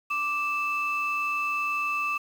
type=tone pair together; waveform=sine; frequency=1174 / 2636 Hz; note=D6 / E7; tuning=-1 / -1 cents; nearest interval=octave + major second; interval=1400 cents; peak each=-27 dBFS; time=0.1-2.18 s; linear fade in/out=10 ms; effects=tanh soft clip ceiling -19 dBFS + 8-bit